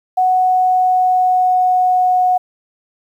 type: tone with pitch glide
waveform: sine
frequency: 740 to 732.3 Hz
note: F#5 to F#5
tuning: 0 to -18 cents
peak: -10 dBFS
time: 0.17-2.38 s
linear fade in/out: 10 ms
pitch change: -18 cents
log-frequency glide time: 0.32-2.25 s
effects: 8-bit